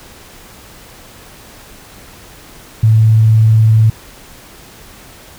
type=tone with vibrato; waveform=sine; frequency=110.5 Hz; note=A2; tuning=8 cents sharp; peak=-5 dBFS; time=2.83-3.9 s; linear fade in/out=5 ms; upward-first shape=sine; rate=20 Hz; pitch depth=28 cents each way; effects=pink hiss -38 dBFS RMS until 5.38 s